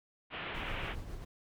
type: low-pass noise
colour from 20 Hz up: white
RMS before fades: -41 dBFS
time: 0.3-0.96 s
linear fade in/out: 50 ms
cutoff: 3100 Hz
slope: 48 dB/octave
type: noise with tremolo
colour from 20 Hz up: brown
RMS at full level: -40 dBFS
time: 0.54-1.25 s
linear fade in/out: 10 ms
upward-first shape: sine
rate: 7.3 Hz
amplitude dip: 40%
effects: none